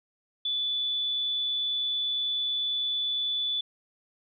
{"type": "tone", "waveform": "sine", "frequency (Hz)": 3471, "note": "A7", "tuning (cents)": -24, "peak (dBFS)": -26, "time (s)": [0.45, 3.61], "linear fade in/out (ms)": 5, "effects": []}